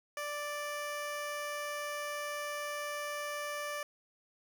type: tone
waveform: 15% pulse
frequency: 587.3 Hz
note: D5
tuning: in tune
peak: -30 dBFS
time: 0.17-3.83 s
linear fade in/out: 2 ms
effects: none